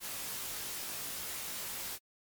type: noise with comb filter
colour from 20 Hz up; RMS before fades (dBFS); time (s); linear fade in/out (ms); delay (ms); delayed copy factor
white; -40; 0-1.99; 50; 19; -0.95
effects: MP3 96 kbps